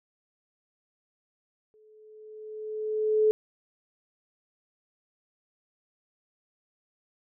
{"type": "tone with exponential growth", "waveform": "sine", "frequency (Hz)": 430.8, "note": "A4", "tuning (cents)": -37, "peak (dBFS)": -17, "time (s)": [1.74, 3.31], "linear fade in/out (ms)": 0, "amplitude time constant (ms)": 340, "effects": []}